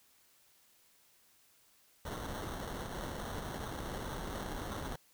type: noise with sample-and-hold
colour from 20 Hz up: pink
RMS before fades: -41 dBFS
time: 2.05-4.96 s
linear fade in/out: 5 ms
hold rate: 2450 Hz
effects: white hiss -67 dBFS RMS until 5.13 s